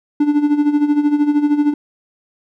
triangle tone with tremolo, 293.7 Hz, D4, in tune, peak -7 dBFS, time 0.2-1.74 s, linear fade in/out 5 ms, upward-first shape sine, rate 13 Hz, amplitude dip 70%, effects none

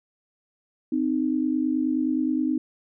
sine tone pair together, 258.7 / 308.2 Hz, C4 / D#4, -19 / -16 cents, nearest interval minor third, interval 303 cents, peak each -24 dBFS, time 0.92-2.58 s, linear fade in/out 5 ms, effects none

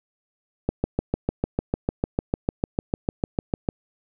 click train, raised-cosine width 2 ms, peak -8 dBFS, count 21, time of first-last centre 0.69-3.689 s, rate 6.67 Hz, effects none

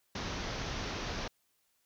pink low-pass noise, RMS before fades -38 dBFS, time 0.15-1.28 s, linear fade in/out 5 ms, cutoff 6300 Hz, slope 96 dB/octave, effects white hiss -75 dBFS RMS until 1.85 s

